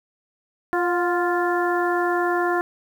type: harmonic tone with a mistuned harmonic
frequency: 349.2 Hz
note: F4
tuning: in tune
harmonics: 1 / 2 / 3 / 4 / 5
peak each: -22 / -25 / -27 / -28 / -29 dBFS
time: 0.73-2.61 s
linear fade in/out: 0 ms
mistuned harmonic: 2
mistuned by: +36 cents
effects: 8-bit